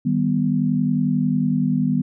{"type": "chord", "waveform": "sine", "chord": "Eb augmented", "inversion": "none", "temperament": "equal", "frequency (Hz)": [155.56, 196, 246.9], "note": ["Eb3", "G3", "B3"], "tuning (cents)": [0, 0, 0], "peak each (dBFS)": [-22, -22, -20], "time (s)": [0.05, 2.02], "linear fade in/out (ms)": 10, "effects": []}